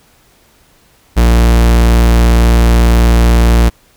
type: tone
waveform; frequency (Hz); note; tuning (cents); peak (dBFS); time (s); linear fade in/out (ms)
45% pulse; 58.1; A#1; -5; -5; 1.16-3.7; 20
effects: pink hiss -49 dBFS RMS until 3.96 s